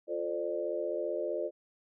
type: chord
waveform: sine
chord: D minor seventh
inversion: first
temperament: equal with one note detuned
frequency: 349.2 / 440 / 523.3 / 598.6 Hz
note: F4 / A4 / C5 / D5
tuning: 0 / 0 / 0 / +33 cents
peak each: -37 / -38 / -37 / -35 dBFS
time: 0.07-1.51 s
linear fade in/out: 50 ms
effects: none